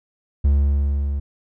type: tone with level ramp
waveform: triangle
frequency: 70.6 Hz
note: C#2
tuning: 32 cents sharp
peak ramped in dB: -10 to -19 dBFS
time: 0.44-1.2 s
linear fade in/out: 10 ms
effects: none